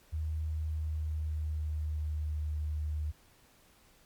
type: tone with pitch glide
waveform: sine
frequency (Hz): 78.1 to 76.05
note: D#2 to D#2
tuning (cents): +7 to -39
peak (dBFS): -31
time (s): 0.12-3.12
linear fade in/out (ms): 20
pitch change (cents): -46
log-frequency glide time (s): 0.5-2.42
effects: pink hiss -63 dBFS RMS until 4.05 s + MP3 96 kbps